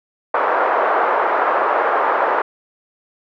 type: band-pass noise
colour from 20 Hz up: white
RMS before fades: -17 dBFS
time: 0.34-2.42 s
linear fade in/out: 5 ms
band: 440 to 1300 Hz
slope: 24 dB/octave
effects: none